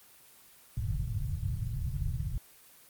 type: low-pass noise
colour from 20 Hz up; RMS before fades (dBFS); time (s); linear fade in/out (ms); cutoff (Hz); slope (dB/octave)
white; -33; 0.77-2.38; 0; 140; 48
effects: white hiss -57 dBFS RMS until 2.89 s + Opus 24 kbps